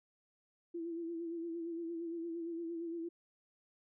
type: tone with vibrato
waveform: sine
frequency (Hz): 335.2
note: E4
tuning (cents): +29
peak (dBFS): -38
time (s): 0.74-3.09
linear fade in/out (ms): 10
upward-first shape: sine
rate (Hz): 8.7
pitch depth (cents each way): 44
effects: none